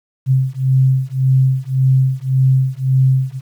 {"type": "beating tone pair", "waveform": "sine", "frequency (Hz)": [130.81, 132.61], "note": ["C3", "C3"], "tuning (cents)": [0, 24], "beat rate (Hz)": 1.8, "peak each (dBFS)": -14, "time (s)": [0.26, 3.41], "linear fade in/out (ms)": 50, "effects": ["8-bit"]}